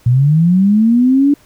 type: linear sweep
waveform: sine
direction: up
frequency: 116.54 to 291 Hz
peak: -7 dBFS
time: 0.06-1.34 s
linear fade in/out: 5 ms
effects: pink hiss -49 dBFS RMS until 1.45 s